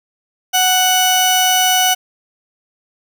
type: tone pair together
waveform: sawtooth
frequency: 741 / 2964 Hz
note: F#5 / F#7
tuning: +2 / +2 cents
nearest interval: 2 octaves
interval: 2400 cents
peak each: -10 dBFS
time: 0.53-1.95 s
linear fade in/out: 20 ms
effects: none